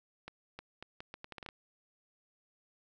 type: accelerating click train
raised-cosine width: 0.3 ms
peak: -28 dBFS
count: 11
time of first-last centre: 0.28-1.489 s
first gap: 310 ms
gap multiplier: 0.76
effects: none